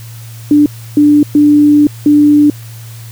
sine tone bursts at uneven times, 294.6 Hz, D4, 6 cents sharp, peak -3 dBFS, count 4, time 0.51-0.66 / 0.97-1.23 / 1.35-1.87 / 2.06-2.5 s, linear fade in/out 2 ms, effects added 114 Hz sine -27 dBFS peak until 3.11 s + white hiss -37 dBFS RMS until 3.11 s

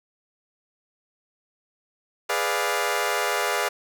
15% pulse chord, G# diminished seventh, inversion none, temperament equal, 415.3 / 493.9 / 587.3 / 698.5 Hz, G#4 / B4 / D5 / F5, 0 / 0 / 0 / 0 cents, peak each -22 dBFS, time 2.29-3.69 s, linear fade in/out 10 ms, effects none

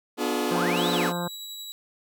sawtooth chord, B diminished seventh, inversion none, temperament just, 246.9 / 296.3 / 355.6 / 426.7 Hz, B3 / D4 / F4 / Ab4, 0 / +15 / +31 / +47 cents, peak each -26 dBFS, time 0.17-1.13 s, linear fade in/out 50 ms
sine linear two-way sweep, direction up then down, 370 to 4060 to 429.9 Hz, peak -29 dBFS, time 0.51-1.13 s, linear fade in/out 50 ms, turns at 0.91 s
harmonic tone, 174.61 Hz, F3, in tune, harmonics 1 / 2 / 3 / 4 / 5 / 6 / 7 / 8 / 9, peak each -30 / -37 / -34 / -38 / -36 / -38 / -41 / -44 / -42 dBFS, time 0.51-1.28 s, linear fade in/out 5 ms
sawtooth tone with tremolo, 3900 Hz, B7, 23 cents flat, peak -32 dBFS, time 0.77-1.72 s, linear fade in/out 0 ms, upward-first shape triangle, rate 11 Hz, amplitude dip 25%
effects none

